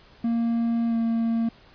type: tone with pitch glide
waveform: triangle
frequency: 232.1 to 228.9 Hz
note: A#3 to A#3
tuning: -7 to -31 cents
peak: -19 dBFS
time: 0.24-1.49 s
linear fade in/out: 5 ms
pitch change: -24 cents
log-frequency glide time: 0.88-0.95 s
effects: pink hiss -53 dBFS RMS until 1.74 s + resampled to 11025 Hz